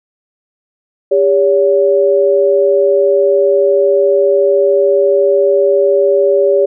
sine tone pair together, 400.7 / 566.7 Hz, G4 / C#5, +38 / +38 cents, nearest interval tritone, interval 600 cents, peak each -10 dBFS, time 1.11-6.66 s, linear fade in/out 10 ms, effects none

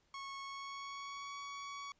sawtooth tone with pitch glide, 1100 to 1124.4 Hz, C#6 to C#6, -14 to +24 cents, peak -40 dBFS, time 0.14-1.92 s, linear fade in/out 2 ms, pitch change +38 cents, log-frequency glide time 0.41-1.34 s, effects pink hiss -75 dBFS RMS until 1.99 s + resampled to 16000 Hz

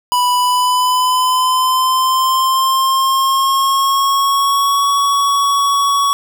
square tone with pitch glide, 987.8 to 1121.7 Hz, B5 to C#6, 0 to +20 cents, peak -12 dBFS, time 0.12-6.13 s, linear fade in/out 0 ms, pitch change +220 cents, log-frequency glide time 0.31-4.87 s, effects none

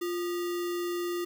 sine tone with sample-and-hold, 349.7 Hz, F4, 2 cents sharp, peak -29 dBFS, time 0.01-1.25 s, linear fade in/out 10 ms, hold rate 1575 Hz, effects none

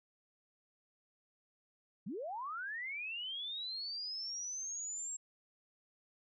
sine linear sweep, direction up, 155.56 to 7600 Hz, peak -39 dBFS, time 2.06-5.17 s, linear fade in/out 10 ms, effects none

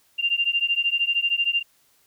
sine beating tone pair, 2781 / 2794 Hz, F7 / F7, -8 / 0 cents, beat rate 13 Hz, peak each -23 dBFS, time 0.18-1.63 s, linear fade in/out 20 ms, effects white hiss -62 dBFS RMS until 2.06 s

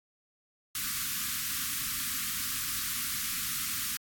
white band-stop noise, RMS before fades -33 dBFS, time 0.75-3.97 s, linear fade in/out 2 ms, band 290 to 1100 Hz, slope 96 dB/octave, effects AAC 64 kbps

